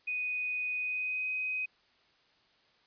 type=tone with pitch glide; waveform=sine; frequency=2489 to 2514 Hz; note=D#7 to D#7; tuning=0 to +17 cents; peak=-31 dBFS; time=0.07-1.66 s; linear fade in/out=10 ms; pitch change=+17 cents; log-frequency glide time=0.76-1.29 s; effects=white hiss -67 dBFS RMS until 2.86 s + resampled to 11025 Hz